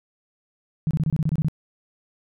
sine tone bursts, 156.2 Hz, D#3, 7 cents sharp, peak -18 dBFS, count 10, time 0.87-1.484 s, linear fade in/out 0 ms, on 38 ms, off 26 ms, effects none

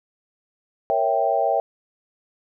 sine chord, A# diminished seventh, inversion none, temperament equal, 466.2 / 554.4 / 659.3 / 784 Hz, A#4 / C#5 / E5 / G5, 0 / 0 / 0 / 0 cents, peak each -27 / -24 / -22 / -22 dBFS, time 0.9-1.6 s, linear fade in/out 0 ms, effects none

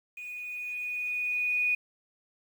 sine tone with level ramp, 2471 Hz, D#7, 13 cents flat, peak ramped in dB -38 to -23 dBFS, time 0.17-1.75 s, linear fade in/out 5 ms, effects 9-bit

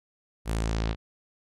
sawtooth tone with low-pass filter sweep, 55.3 Hz, A1, 9 cents sharp, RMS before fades -28 dBFS, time 0.45-0.96 s, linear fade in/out 50 ms, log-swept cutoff 12000 to 3600 Hz, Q 1.6, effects none

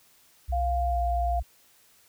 sine tone with pitch glide, 63.9 to 60.77 Hz, C2 to B1, -40 to -27 cents, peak -26 dBFS, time 0.48-1.43 s, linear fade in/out 20 ms, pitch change -87 cents, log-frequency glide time 0.88-0.99 s
sine tone, 698.5 Hz, F5, in tune, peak -26 dBFS, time 0.52-1.4 s, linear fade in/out 10 ms
effects white hiss -60 dBFS RMS until 2.08 s

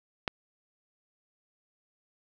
click, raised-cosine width 0.3 ms, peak -12 dBFS, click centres 0.278 s, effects none

